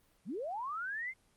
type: linear sweep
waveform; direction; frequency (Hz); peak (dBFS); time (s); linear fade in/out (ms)
sine; up; 141.4 to 2142; -36; 0.25-1.14; 50
effects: pink hiss -70 dBFS RMS until 1.36 s + Opus 24 kbps